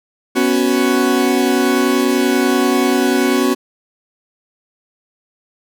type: chord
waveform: 40% pulse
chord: B suspended second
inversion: none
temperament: equal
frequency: 246.9 / 277.2 / 370 Hz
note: B3 / C#4 / F#4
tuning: 0 / 0 / 0 cents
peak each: -16 dBFS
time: 0.35-3.55 s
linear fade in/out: 20 ms
effects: none